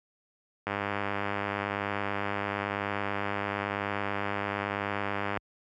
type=click train; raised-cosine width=0.5 ms; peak=-15 dBFS; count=476; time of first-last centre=0.67-5.373 s; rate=101 Hz; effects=high-pass 60 Hz 12 dB/octave